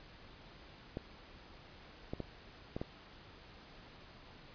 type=clicks; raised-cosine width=2 ms; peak=-25 dBFS; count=5; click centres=0.971 / 2.135 / 2.203 / 2.765 / 2.815 s; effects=pink hiss -56 dBFS RMS until 4.54 s + resampled to 11025 Hz

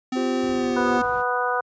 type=tone with pitch glide; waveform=square; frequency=256.4 to 245.2 Hz; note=C4 to B3; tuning=-35 to -12 cents; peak=-24 dBFS; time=0.12-1.02 s; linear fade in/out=5 ms; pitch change=-77 cents; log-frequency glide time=0.47-0.86 s
type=chord; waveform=triangle; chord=F suspended second; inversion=none; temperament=equal; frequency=349.2 / 392 / 523.3 Hz; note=F4 / G4 / C5; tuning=0 / 0 / 0 cents; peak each=-26 / -26 / -28 dBFS; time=0.15-1 s; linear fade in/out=20 ms
type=noise; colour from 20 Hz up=brown; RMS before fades=-38 dBFS; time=0.42-1.23 s; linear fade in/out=20 ms
type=harmonic tone; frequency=246.9 Hz; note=B3; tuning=in tune; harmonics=2 / 3 / 4 / 5 / 6; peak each=-27 / -27 / -27 / -27 / -27 dBFS; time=0.76-1.61 s; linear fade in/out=10 ms
effects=high-pass 80 Hz 12 dB/octave + resampled to 16000 Hz

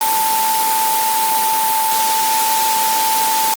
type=tone in noise; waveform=sine; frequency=885 Hz; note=A5; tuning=10 cents sharp; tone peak=-15 dBFS; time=0.01-3.54 s; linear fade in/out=2 ms; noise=white; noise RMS=-19 dBFS; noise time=0.01-3.54 s; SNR=+1 dB; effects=high-pass 200 Hz 12 dB/octave + Opus 24 kbps

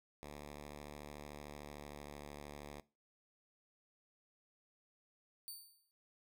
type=tone with pitch glide; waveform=5% pulse; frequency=73.5 to 72.87 Hz; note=D2 to D2; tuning=+2 to -13 cents; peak=-37 dBFS; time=0.23-2.8 s; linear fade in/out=0 ms; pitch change=-15 cents; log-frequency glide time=0.94-2.54 s
type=tone with exponential decay; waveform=10% pulse; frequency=4578 Hz; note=D8; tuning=45 cents flat; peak=-37 dBFS; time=5.48-5.91 s; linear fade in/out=0 ms; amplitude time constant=93 ms
effects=noise-tail reverb RT60 0.3 s tail -20 dB re dry

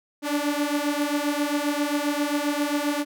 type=beating tone pair; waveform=sawtooth; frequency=288.1 / 295.6 Hz; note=D4 / D4; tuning=-33 / +11 cents; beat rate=7.5 Hz; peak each=-22 dBFS; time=0.22-3.05 s; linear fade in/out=50 ms; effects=none

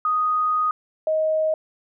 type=tone pair in turn; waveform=sine; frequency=1244.5 / 628 Hz; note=D#6 / D#5; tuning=0 / +16 cents; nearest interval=octave; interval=1184 cents; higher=first; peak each=-18 dBFS; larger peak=neither; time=0.05-0.71 / 1.07-1.54 s; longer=first; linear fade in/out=2 ms; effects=none

